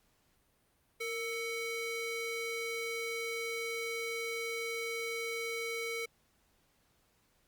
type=ring-modulated tone; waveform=square; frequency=888 Hz; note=A5; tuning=16 cents sharp; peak=-33 dBFS; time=1-6.06 s; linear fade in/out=10 ms; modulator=1350 Hz; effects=pink hiss -72 dBFS RMS until 7.47 s + Opus 48 kbps